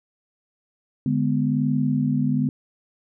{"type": "chord", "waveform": "sine", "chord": "G# diminished", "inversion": "second", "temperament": "equal with one note detuned", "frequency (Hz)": [146.83, 207.7, 248.9], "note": ["D3", "G#3", "B3"], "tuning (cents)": [0, 0, 14], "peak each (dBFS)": [-23, -25, -22], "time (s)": [1.06, 2.49], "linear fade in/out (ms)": 2, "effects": []}